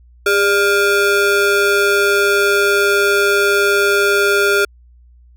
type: ring-modulated tone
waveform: square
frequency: 499.4 Hz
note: B4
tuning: 19 cents sharp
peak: -9 dBFS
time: 0.26-4.65 s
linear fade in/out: 5 ms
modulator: 904 Hz
effects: added 60 Hz sine -43 dBFS peak until 5.36 s